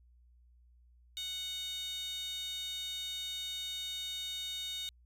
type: tone with high-pass filter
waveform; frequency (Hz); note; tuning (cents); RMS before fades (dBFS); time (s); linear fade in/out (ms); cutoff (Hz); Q
15% pulse; 740; F#5; 0; -40; 1.17-4.89; 0; 3800; 6.9
effects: added 60 Hz sine -60 dBFS peak until 5.05 s